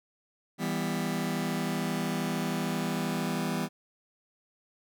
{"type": "chord", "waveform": "sawtooth", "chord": "E minor", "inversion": "none", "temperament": "just", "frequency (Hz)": [164.81, 197.78, 247.2], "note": ["E3", "G3", "B3"], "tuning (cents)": [0, 16, 2], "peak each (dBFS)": -29, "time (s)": [0.58, 3.69], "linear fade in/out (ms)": 50, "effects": []}